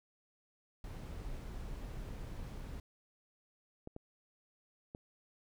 brown noise, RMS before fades -44 dBFS, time 0.84-2.8 s, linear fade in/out 2 ms
clicks, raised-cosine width 2 ms, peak -32 dBFS, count 3, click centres 3.874 / 3.964 / 4.949 s
effects none

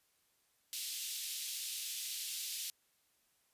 pink high-pass noise, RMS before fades -41 dBFS, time 0.73-2.7 s, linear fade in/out 0 ms, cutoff 3100 Hz, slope 24 dB/octave, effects white hiss -75 dBFS RMS until 3.53 s + resampled to 32000 Hz

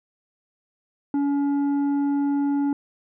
triangle tone with tanh clipping, 283.3 Hz, C#4, 38 cents sharp, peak -21 dBFS, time 1.14-2.73 s, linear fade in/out 2 ms, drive 11 dB, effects none

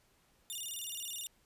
10% pulse tone with vibrato, 3210 Hz, G7, 40 cents sharp, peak -32 dBFS, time 0.5-1.27 s, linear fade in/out 0 ms, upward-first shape square, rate 19 Hz, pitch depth 200 cents each way, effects pink hiss -70 dBFS RMS until 1.45 s + resampled to 32000 Hz

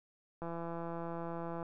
click train, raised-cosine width 1 ms, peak -28 dBFS, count 204, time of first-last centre 0.42-1.628 s, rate 168 Hz, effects none

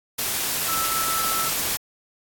sine tone in noise, 1318.5 Hz, E6, in tune, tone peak -26 dBFS, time 0.68-1.49 s, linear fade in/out 10 ms, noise white, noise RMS -25 dBFS, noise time 0.18-1.77 s, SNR -4 dB, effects AAC 64 kbps

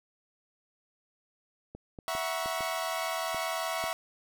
clicks, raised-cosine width 2 ms, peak -29 dBFS, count 7, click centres 1.75 / 1.988 / 2.151 / 2.459 / 2.607 / 3.346 / 3.84 s
sawtooth chord, F# dominant seventh, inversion third, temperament equal with one note detuned, 659.3 / 740 / 956.3 / 1108.7 Hz, E5 / F#5 / A#5 / C#6, 0 / 0 / +44 / 0 cents, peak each -30 / -34 / -36 / -33 dBFS, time 2.08-3.93 s, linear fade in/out 0 ms
effects none

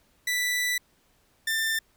sawtooth tone pair in turn, 1975.5 / 1787.7 Hz, B6 / A6, 0 / +27 cents, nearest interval major second, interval 173 cents, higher first, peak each -21 dBFS, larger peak neither, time 0.27-0.78 / 1.47-1.79 s, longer first, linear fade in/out 5 ms, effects pink hiss -65 dBFS RMS until 1.96 s

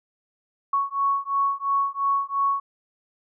sine beating tone pair, 1108.7 / 1111.6 Hz, C#6 / C#6, 0 / +4 cents, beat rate 2.9 Hz, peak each -24 dBFS, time 0.73-2.6 s, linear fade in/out 5 ms, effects none

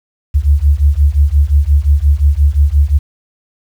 sine beating tone pair, 69.3 / 75 Hz, C#2 / D2, 0 / +37 cents, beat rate 5.7 Hz, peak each -10 dBFS, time 0.34-2.99 s, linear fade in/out 20 ms, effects 7-bit

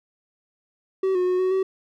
triangle tone with pitch steps, 381.4 / 362.8 / 365.1 / 372.1 / 380.7 Hz, G4 / F#4 / F#4 / F#4 / F#4, -47 / -34 / -23 / +10 / +49 cents, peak -17 dBFS, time 1.03-1.63 s, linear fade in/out 5 ms, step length 120 ms, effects none

